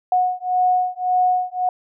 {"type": "beating tone pair", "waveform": "sine", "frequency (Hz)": [730, 731.8], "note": ["F#5", "F#5"], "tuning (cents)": [-24, -19], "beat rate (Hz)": 1.8, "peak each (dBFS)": -19, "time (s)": [0.12, 1.69], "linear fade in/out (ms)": 2, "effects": []}